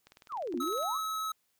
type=click train; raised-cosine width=0.2 ms; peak=-35 dBFS; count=16; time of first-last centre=0.07-0.828 s; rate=19.8 Hz
type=exponential two-way sweep; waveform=sine; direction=down then up; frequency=1429 to 232.7 to 1371 Hz; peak=-33 dBFS; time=0.29-1.01 s; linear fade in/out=50 ms; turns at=0.58 s
type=tone with exponential decay; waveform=sine; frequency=349.2 Hz; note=F4; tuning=in tune; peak=-30 dBFS; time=0.54-0.89 s; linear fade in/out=1 ms; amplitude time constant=76 ms
type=tone; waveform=square; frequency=1289 Hz; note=E6; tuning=39 cents flat; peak=-33 dBFS; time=0.6-1.32 s; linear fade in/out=5 ms
effects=white hiss -75 dBFS RMS until 1.59 s